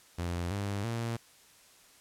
sawtooth tone with pitch steps, 86.9 / 100.4 / 116 Hz, F2 / G2 / A#2, -8 / +42 / -8 cents, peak -28 dBFS, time 0.18-1.17 s, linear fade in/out 10 ms, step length 330 ms, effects white hiss -59 dBFS RMS until 2 s + low-pass 11000 Hz 12 dB/octave

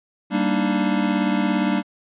square chord, Eb major seventh, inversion first, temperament equal, 196 / 233.1 / 293.7 / 311.1 Hz, G3 / Bb3 / D4 / Eb4, 0 / 0 / 0 / 0 cents, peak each -23 / -25 / -24 / -29 dBFS, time 0.3-1.83 s, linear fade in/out 50 ms, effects resampled to 8000 Hz

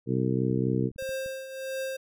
harmonic tone, 64 Hz, C2, 38 cents flat, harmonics 2 / 3 / 4 / 5 / 6 / 7, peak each -28 / -30 / -31 / -32 / -33 / -33 dBFS, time 0.06-0.91 s, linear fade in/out 50 ms
clicks, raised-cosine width 5 ms, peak -36 dBFS, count 11, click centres 0.508 / 0.581 / 0.679 / 0.739 / 0.796 / 0.835 / 0.914 / 0.961 / 1.024 / 1.092 / 1.261 s
square tone with tremolo, 530 Hz, C5, 22 cents sharp, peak -30 dBFS, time 0.98-1.97 s, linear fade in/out 10 ms, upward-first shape triangle, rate 1.5 Hz, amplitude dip 70%
effects none

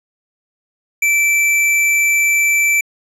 square tone, 2329 Hz, D7, 15 cents flat, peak -12 dBFS, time 1.02-2.81 s, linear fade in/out 5 ms, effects low-pass 12000 Hz 12 dB/octave

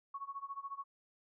sine tone with tremolo, 1108.7 Hz, C#6, in tune, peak -38 dBFS, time 0.14-0.84 s, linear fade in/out 5 ms, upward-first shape sine, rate 14 Hz, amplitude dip 90%, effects none

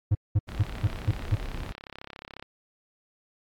triangle tone bursts, 102.9 Hz, G#2, 16 cents flat, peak -16 dBFS, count 6, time 0.11-1.356 s, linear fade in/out 10 ms, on 41 ms, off 200 ms
brown noise, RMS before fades -36 dBFS, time 0.47-1.73 s, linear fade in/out 20 ms
click train, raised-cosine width 0.3 ms, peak -24 dBFS, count 67, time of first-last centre 0.49-2.425 s, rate 34.1 Hz
effects AAC 64 kbps

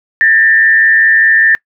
sine tone with frequency modulation, 1787 Hz, A6, 26 cents sharp, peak -5 dBFS, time 0.21-1.55 s, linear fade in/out 0 ms, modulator 105 Hz, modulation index 0.68, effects noise-tail reverb RT60 0.1 s tail -24 dB re dry

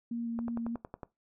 sine tone with vibrato, 233.1 Hz, A#3, in tune, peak -32 dBFS, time 0.11-0.76 s, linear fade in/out 5 ms, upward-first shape square, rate 3.3 Hz, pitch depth 10 cents each way
click train, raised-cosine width 1 ms, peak -26 dBFS, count 8, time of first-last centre 0.39-1.032 s, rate 10.9 Hz
effects noise-tail reverb RT60 0.2 s tail -20 dB re dry

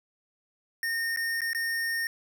square tone with dropouts, 1835 Hz, A#6, 28 cents flat, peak -28 dBFS, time 0.83-2.07 s, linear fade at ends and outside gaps 1 ms, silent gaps 1.162-1.172 / 1.407-1.417 / 1.532-1.548 s, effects none

